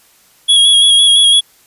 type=tone with vibrato; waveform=square; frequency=3322 Hz; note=G#7; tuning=in tune; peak=-6 dBFS; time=0.48-1.41 s; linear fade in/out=20 ms; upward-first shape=square; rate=5.9 Hz; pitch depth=22 cents each way; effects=white hiss -49 dBFS RMS until 1.66 s + resampled to 32000 Hz